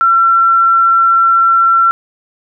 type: tone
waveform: sine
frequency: 1354 Hz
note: E6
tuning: 46 cents sharp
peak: -6 dBFS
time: 0.01-1.91 s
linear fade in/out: 0 ms
effects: none